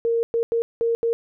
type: tone bursts at uneven times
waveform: sine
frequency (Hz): 462.9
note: A#4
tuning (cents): -12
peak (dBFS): -18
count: 5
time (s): 0.05-0.23 / 0.34-0.43 / 0.52-0.62 / 0.81-0.95 / 1.03-1.13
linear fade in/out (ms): 0
effects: none